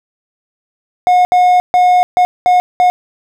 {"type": "tone bursts at uneven times", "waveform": "triangle", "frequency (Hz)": 723, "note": "F#5", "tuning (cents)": -40, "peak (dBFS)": -4, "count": 6, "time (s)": [[1.07, 1.25], [1.32, 1.6], [1.74, 2.03], [2.17, 2.25], [2.46, 2.6], [2.8, 2.9]], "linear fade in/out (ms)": 0, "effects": []}